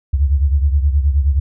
sine beating tone pair, 69.2 / 78.7 Hz, C#2 / D#2, -2 / +20 cents, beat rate 9.5 Hz, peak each -12 / -18 dBFS, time 0.13-1.4 s, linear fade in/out 10 ms, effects none

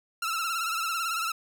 sawtooth tone with vibrato, 1340 Hz, E6, 28 cents sharp, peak -24 dBFS, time 0.22-1.32 s, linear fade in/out 5 ms, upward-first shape sine, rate 18 Hz, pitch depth 68 cents each way, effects none

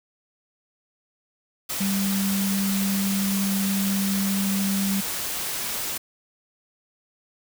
sine tone in noise, 196 Hz, G3, in tune, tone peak -22 dBFS, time 1.8-5.01 s, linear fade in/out 10 ms, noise white, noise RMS -29 dBFS, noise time 1.69-5.98 s, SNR +4 dB, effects none

